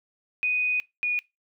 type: tone pair in turn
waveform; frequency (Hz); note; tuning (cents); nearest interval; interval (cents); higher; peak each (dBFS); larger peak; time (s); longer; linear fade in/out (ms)
sine; 2489 / 2455; D#7 / D#7; 0 / -24; unison; 24; first; -22; neither; 0.43-0.8 / 1.03-1.19; first; 0
effects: noise-tail reverb RT60 0.2 s tail -22 dB re dry